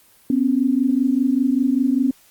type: tone pair together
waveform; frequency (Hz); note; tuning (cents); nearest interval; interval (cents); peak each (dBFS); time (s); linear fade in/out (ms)
sine; 250 / 275.1; B3 / C#4; +21 / -13; major second; 166; -18; 0.3-2.11; 2
effects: white hiss -53 dBFS RMS until 2.3 s + Opus 24 kbps